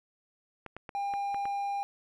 clicks, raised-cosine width 0.5 ms, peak -26 dBFS, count 6, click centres 0.663 / 0.766 / 0.892 / 1.138 / 1.345 / 1.455 s
triangle tone, 802 Hz, G5, 39 cents sharp, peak -28 dBFS, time 0.95-1.83 s, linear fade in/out 0 ms
effects none

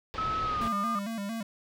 pink low-pass noise, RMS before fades -38 dBFS, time 0.14-0.68 s, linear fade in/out 0 ms, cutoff 4400 Hz, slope 24 dB/octave
sine tone with pitch glide, 1292 to 1212.5 Hz, E6 to D#6, -35 to -45 cents, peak -28 dBFS, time 0.18-0.99 s, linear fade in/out 2 ms, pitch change -110 cents, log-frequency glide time 0.43-0.63 s
square tone with vibrato, 213.3 Hz, G#3, 46 cents sharp, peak -33 dBFS, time 0.61-1.43 s, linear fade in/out 5 ms, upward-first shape square, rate 4.4 Hz, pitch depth 110 cents each way
effects none

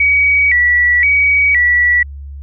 sine tone with vibrato, 2100 Hz, C7, 6 cents sharp, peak -8 dBFS, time 0-2.03 s, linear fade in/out 5 ms, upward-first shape square, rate 0.97 Hz, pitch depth 130 cents each way, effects added 70 Hz sine -26 dBFS peak until 2.42 s

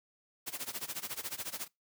white noise with tremolo, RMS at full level -37 dBFS, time 0.46-1.68 s, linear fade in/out 20 ms, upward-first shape sine, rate 14 Hz, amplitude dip 90%, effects noise-tail reverb RT60 0.2 s tail -24 dB re dry + high-pass 80 Hz 12 dB/octave

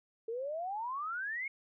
sine exponential sweep, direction up, 440 to 2215 Hz, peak -35 dBFS, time 0.28-1.48 s, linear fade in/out 5 ms, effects none

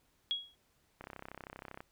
sine tone with exponential decay, 3317 Hz, G#7, 3 cents flat, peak -28 dBFS, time 0.31-0.55 s, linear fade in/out 0 ms, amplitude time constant 52 ms
click train, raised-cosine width 0.5 ms, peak -30 dBFS, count 27, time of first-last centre 1.01-1.805 s, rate 32.7 Hz
effects pink hiss -73 dBFS RMS until 1.91 s

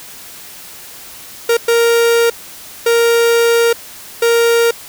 45% pulse tone bursts at uneven times, 466.2 Hz, A#4, in tune, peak -9 dBFS, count 4, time 1.49-1.57 / 1.68-2.3 / 2.86-3.73 / 4.22-4.71 s, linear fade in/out 5 ms, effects white hiss -34 dBFS RMS until 4.88 s

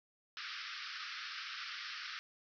pink band-pass noise, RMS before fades -45 dBFS, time 0.37-2.19 s, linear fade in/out 0 ms, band 1200 to 5500 Hz, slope 96 dB/octave, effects none

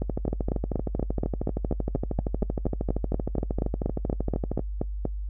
two click trains, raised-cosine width 2 ms, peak -14 / -12 dBFS, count 60 / 21, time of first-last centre 0.02-4.594 / 0.28-5.053 s, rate 12.9 / 4.19 Hz, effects noise-tail reverb RT60 0.1 s tail -21 dB re dry + added 50 Hz sine -29 dBFS peak until 5.29 s

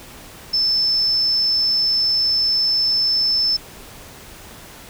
sine tone, 5274 Hz, E8, in tune, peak -15 dBFS, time 0.53-3.57 s, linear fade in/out 10 ms, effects pink hiss -40 dBFS RMS until 4.89 s

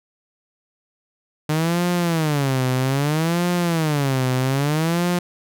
sawtooth tone with vibrato, 150.4 Hz, D3, 42 cents sharp, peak -14 dBFS, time 1.49-5.19 s, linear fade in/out 5 ms, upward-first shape sine, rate 0.62 Hz, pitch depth 280 cents each way, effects none

